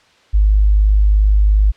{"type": "tone", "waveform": "sine", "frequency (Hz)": 51.4, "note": "G#1", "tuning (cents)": -17, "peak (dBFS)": -8, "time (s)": [0.33, 1.72], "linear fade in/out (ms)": 20, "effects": ["white hiss -51 dBFS RMS until 1.76 s", "low-pass 4000 Hz 12 dB/octave"]}